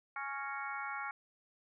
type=harmonic tone with a mistuned harmonic; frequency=277.2 Hz; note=C#4; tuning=in tune; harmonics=3 / 4 / 5 / 6 / 7 / 8; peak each=-44 / -44 / -42 / -50 / -49 / -46 dBFS; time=0.16-1.11 s; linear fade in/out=2 ms; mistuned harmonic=7; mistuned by=-72 cents; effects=none